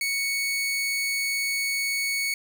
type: tone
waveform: sawtooth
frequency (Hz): 2221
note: C#7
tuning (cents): +3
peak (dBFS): -21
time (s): 0.01-2.34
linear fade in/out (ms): 2
effects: none